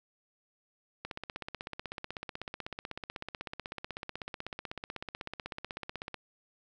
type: click train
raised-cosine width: 0.3 ms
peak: -22 dBFS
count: 83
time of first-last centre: 1.05-6.143 s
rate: 16.1 Hz
effects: none